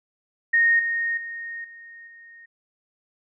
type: tone with level steps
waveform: sine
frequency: 1854 Hz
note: A#6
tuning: 10 cents flat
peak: -15 / -22 / -31 / -41 / -44 dBFS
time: 0.53-2.46 s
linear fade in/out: 10 ms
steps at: 0.79 / 1.17 / 1.64 / 2.07 s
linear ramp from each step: 5 ms
effects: none